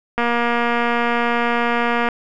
click train, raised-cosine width 0.5 ms, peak -5 dBFS, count 453, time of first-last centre 0.18-2.087 s, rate 237 Hz, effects none

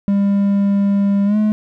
triangle tone with pitch glide, 199.9 to 213 Hz, G3 to G#3, +34 to +44 cents, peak -10 dBFS, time 0.08-1.52 s, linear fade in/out 0 ms, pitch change +110 cents, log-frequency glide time 1.25-1.37 s, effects none

